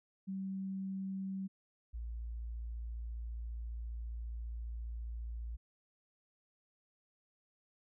sine tone pair in turn, 192.1 / 57.36 Hz, G3 / A#1, -35 / -27 cents, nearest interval octave + major sixth, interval 2092 cents, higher first, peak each -37 / -39 dBFS, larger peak first, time 0.27-1.48 / 1.93-5.57 s, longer second, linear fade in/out 20 ms, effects none

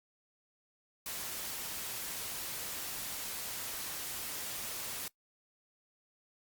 white noise, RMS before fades -40 dBFS, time 1.06-5.08 s, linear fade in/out 2 ms, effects noise-tail reverb RT60 0.1 s tail -22 dB re dry + Opus 48 kbps

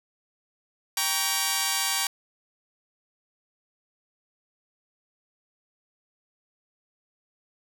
5% pulse chord, G diminished, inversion none, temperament just, 784 / 940.8 / 1128.9 Hz, G5 / Bb5 / Db6, 0 / +16 / +31 cents, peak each -17 dBFS, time 0.97-2.07 s, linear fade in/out 2 ms, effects none

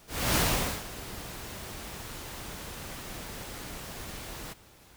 pink noise with ADSR envelope, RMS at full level -24 dBFS, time 0.07-4.54 s, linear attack 290 ms, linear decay 470 ms, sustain -17 dB, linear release 17 ms, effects pink hiss -56 dBFS RMS until 4.96 s

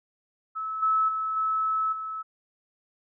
sine tone with level steps, 1300 Hz, E6, 24 cents flat, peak -29 / -20 / -26 / -23 / -31 dBFS, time 0.55-2.23 s, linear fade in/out 20 ms, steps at 0.82 / 1.08 / 1.36 / 1.92 s, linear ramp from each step 10 ms, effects none

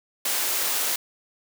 white high-pass noise, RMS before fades -25 dBFS, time 0.25-0.96 s, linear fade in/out 5 ms, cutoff 360 Hz, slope 12 dB/octave, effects none

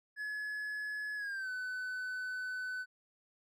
triangle tone with pitch glide, 1700 to 1505.8 Hz, G#6 to F#6, +40 to +30 cents, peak -35 dBFS, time 0.16-2.86 s, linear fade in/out 50 ms, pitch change -210 cents, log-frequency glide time 1.16-1.5 s, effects none

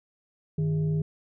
sine tone with frequency modulation, 155.1 Hz, D#3, 5 cents flat, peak -23 dBFS, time 0.58-1.02 s, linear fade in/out 5 ms, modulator 253 Hz, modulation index 0.45, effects none

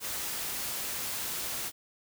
white noise, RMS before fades -35 dBFS, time 0-1.72 s, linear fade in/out 50 ms, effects none

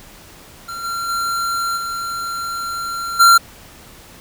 square tone with level steps, 1373 Hz, F6, 30 cents flat, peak -27 / -22 / -19 / -23 / -7 dBFS, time 0.68-3.38 s, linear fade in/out 10 ms, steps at 0.83 / 1.08 / 1.76 / 3.19 s, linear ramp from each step 20 ms, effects pink hiss -42 dBFS RMS until 4.2 s

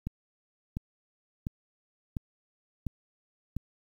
click train, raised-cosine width 5 ms, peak -20 dBFS, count 6, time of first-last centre 0.07-3.567 s, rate 1.43 Hz, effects 9-bit

